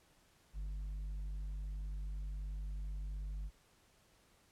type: tone with tanh clipping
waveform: sine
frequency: 49.35 Hz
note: G1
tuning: 12 cents sharp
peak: -40 dBFS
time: 0.53-3.51 s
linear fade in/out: 50 ms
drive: 5 dB
effects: pink hiss -69 dBFS RMS until 4.51 s + low-pass 12000 Hz 12 dB/octave